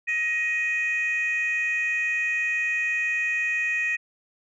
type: tone pair together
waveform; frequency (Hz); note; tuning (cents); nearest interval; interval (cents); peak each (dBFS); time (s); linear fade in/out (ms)
sine; 1884 / 2490; A#6 / D#7; +18 / +1; perfect fourth; 483; -24; 0.07-3.97; 20
effects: tanh soft clip ceiling -18 dBFS